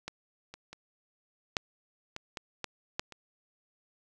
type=clicks; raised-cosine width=0.2 ms; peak=-20 / -27 / -28 / -10 / -21 / -20 / -17 / -13 / -29 dBFS; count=9; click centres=0.08 / 0.54 / 0.73 / 1.568 / 2.164 / 2.372 / 2.643 / 2.995 / 3.123 s; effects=none